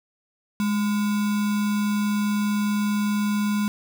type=tone with sample-and-hold; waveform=sine; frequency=207.7 Hz; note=G#3; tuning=in tune; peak=-20 dBFS; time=0.6-3.68 s; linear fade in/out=0 ms; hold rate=1225 Hz; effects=none